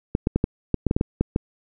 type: clicks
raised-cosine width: 3 ms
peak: -6 dBFS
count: 11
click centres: 0.151 / 0.271 / 0.36 / 0.441 / 0.743 / 0.867 / 0.911 / 0.965 / 1.011 / 1.21 / 1.361 s
effects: none